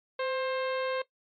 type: harmonic tone with a mistuned harmonic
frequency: 530 Hz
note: C5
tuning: 22 cents sharp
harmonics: 1 / 2 / 3 / 4 / 5 / 6 / 7 / 8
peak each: -30 / -36 / -40 / -42 / -44 / -46 / -47 / -48 dBFS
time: 0.19-1.02 s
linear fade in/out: 5 ms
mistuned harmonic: 1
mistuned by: -41 cents
effects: noise-tail reverb RT60 0.1 s tail -17 dB re dry + MP3 64 kbps